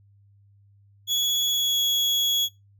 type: tone with pitch glide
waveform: 35% pulse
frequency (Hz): 3371 to 3348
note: G#7 to G#7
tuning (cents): +25 to +13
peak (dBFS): -19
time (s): 1.07-2.49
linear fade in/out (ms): 50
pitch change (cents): -12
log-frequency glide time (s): 1.52-1.79
effects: noise-tail reverb RT60 0.2 s tail -20 dB re dry + added 100 Hz sine -54 dBFS peak until 2.79 s